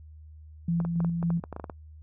sine tone with tremolo, 169.2 Hz, E3, 45 cents sharp, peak -23 dBFS, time 0.68-1.4 s, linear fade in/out 5 ms, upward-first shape square, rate 3.6 Hz, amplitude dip 35%
clicks, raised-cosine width 1 ms, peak -22 dBFS, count 12, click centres 0.802 / 0.85 / 1.004 / 1.047 / 1.228 / 1.304 / 1.439 / 1.527 / 1.564 / 1.598 / 1.642 / 1.698 s
effects noise-tail reverb RT60 0.1 s tail -26 dB re dry + added 77 Hz sine -45 dBFS peak until 2.02 s

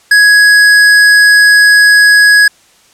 square tone, 1668 Hz, G#6, 7 cents sharp, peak -3 dBFS, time 0.11-2.48 s, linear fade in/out 5 ms, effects white hiss -46 dBFS RMS until 2.93 s + low-pass 9000 Hz 12 dB/octave

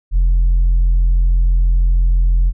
sine tone with tanh clipping, 43.08 Hz, F1, 23 cents flat, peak -10 dBFS, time 0.11-2.53 s, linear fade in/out 50 ms, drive 1 dB, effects none

